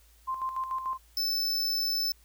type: tone with tremolo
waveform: sine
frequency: 1046.5 Hz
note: C6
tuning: in tune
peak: -28 dBFS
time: 0.27-0.98 s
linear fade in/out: 20 ms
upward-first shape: square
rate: 6.8 Hz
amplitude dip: 55%
type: tone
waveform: square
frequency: 5274 Hz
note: E8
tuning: in tune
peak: -27 dBFS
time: 1.17-2.12 s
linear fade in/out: 2 ms
effects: added 56 Hz sine -58 dBFS peak until 2.24 s + white hiss -63 dBFS RMS until 2.24 s